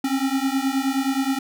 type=beating tone pair; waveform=square; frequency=264.5 / 274 Hz; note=C4 / C#4; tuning=+19 / -20 cents; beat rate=9.5 Hz; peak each=-24 / -24 dBFS; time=0.04-1.39 s; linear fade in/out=5 ms; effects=none